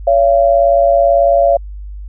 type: tone pair together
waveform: sine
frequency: 564 / 682.2 Hz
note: C#5 / F5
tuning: +30 / -41 cents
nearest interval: minor third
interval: 329 cents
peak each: -10 dBFS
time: 0.07-1.57 s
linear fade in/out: 5 ms
effects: added 50 Hz sine -25 dBFS peak until 2.08 s